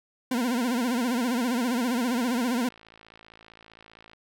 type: tone with vibrato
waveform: 40% pulse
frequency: 243.7 Hz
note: B3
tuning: 23 cents flat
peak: -23 dBFS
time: 0.31-2.69 s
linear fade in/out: 5 ms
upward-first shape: sine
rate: 15 Hz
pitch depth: 120 cents each way
type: click train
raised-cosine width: 0.3 ms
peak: -33 dBFS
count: 114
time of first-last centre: 2.09-4.133 s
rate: 55.3 Hz
effects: none

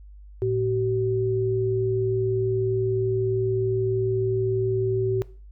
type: tone pair together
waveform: sine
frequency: 113.2 / 381.3 Hz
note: A2 / G4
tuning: +50 / -48 cents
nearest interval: octave + major sixth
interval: 2102 cents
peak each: -26 / -22 dBFS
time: 0.42-5.22 s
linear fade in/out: 0 ms
effects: noise-tail reverb RT60 0.4 s tail -20 dB re dry + added 50 Hz sine -42 dBFS peak until 5.51 s

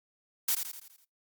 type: noise with echo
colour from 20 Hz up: blue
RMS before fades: -27 dBFS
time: 0.48-0.55 s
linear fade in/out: 5 ms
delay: 83 ms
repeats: 6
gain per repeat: -6 dB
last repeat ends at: 1.048 s
effects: noise-tail reverb RT60 0.2 s tail -23 dB re dry + Opus 48 kbps

